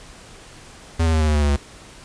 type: tone with pitch steps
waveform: square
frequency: 82.41 / 80.67 / 78.96 / 77.29 / 75.66 / 74.06 / 72.49 / 70.96 Hz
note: E2 / E2 / D#2 / D#2 / D#2 / D2 / D2 / C#2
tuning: 0 / -37 / +26 / -11 / -48 / +15 / -22 / +41 cents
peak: -16 dBFS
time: 0.99-1.566 s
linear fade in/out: 10 ms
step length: 72 ms
effects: pink hiss -43 dBFS RMS until 2.04 s + resampled to 22050 Hz